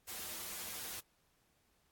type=noise with comb filter; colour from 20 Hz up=white; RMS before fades=-44 dBFS; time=0.07-1.01 s; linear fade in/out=20 ms; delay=7.2 ms; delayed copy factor=-0.6; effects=pink hiss -75 dBFS RMS until 1.91 s + AAC 64 kbps